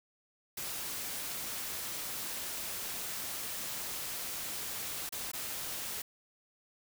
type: noise with dropouts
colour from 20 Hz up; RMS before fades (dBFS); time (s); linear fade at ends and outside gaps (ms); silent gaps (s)
white; -39; 0.57-6.02; 5; 5.092-5.123 / 5.317-5.333
effects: none